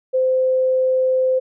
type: tone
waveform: sine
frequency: 517 Hz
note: C5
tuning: 21 cents flat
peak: -14 dBFS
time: 0.13-1.4 s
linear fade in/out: 20 ms
effects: none